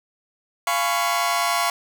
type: chord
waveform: sawtooth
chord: C# dominant seventh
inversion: first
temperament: just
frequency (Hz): 693 / 831.5 / 997.9 / 1108.7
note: E#5 / G#5 / B5 / C#6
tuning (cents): -14 / +2 / +18 / 0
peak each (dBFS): -20 / -26 / -23 / -20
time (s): 0.67-1.7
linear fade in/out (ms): 2
effects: 9-bit